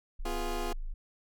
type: tone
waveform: sine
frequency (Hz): 26.41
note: G#0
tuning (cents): +30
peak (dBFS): -33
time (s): 0.19-0.94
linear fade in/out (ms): 10
type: chord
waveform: 20% pulse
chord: F diminished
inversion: second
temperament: equal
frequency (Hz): 246.9 / 349.2 / 415.3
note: Cb4 / F4 / Ab4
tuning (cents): 0 / 0 / 0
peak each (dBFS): -36 / -32 / -34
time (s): 0.25-0.73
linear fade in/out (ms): 5
effects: none